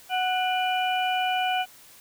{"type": "harmonic tone with a mistuned harmonic", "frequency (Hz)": 740, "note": "F#5", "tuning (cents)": 0, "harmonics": [1, 2, 3, 4], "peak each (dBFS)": [-24, -32, -32, -31], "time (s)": [0.09, 1.66], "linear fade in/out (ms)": 50, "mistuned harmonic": 3, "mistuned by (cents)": 140, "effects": ["white hiss -51 dBFS RMS until 2 s"]}